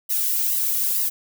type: noise with flanger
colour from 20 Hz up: violet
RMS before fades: -22 dBFS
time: 0.09-1.1 s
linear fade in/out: 20 ms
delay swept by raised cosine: 1 to 2.1 ms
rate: 2.2 Hz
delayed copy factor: +0.8
effects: none